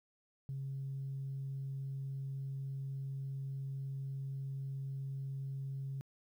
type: tone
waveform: sine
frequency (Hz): 136.1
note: C#3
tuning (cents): -31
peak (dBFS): -37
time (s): 0.49-6.01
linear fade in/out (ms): 0
effects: tanh soft clip ceiling -34 dBFS + 12-bit